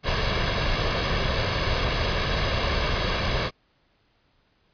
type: noise with comb filter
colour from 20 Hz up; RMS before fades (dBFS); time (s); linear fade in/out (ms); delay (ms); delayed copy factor
pink; -24; 0.03-3.51; 50; 1.8; +0.5
effects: pink hiss -66 dBFS RMS until 4.73 s + resampled to 11025 Hz